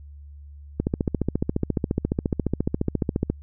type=click train; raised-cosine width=3 ms; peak=-9 dBFS; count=37; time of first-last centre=0.8-3.3 s; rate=14.4 Hz; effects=added 72 Hz sine -40 dBFS peak until 3.42 s